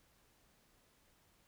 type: silence
effects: pink hiss -71 dBFS RMS until 1.47 s